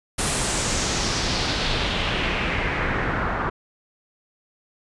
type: noise with low-pass filter sweep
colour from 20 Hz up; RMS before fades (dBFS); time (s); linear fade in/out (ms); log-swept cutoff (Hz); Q
pink; -24; 0.18-3.5; 10; 10000 to 1300; 2.2
effects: resampled to 24000 Hz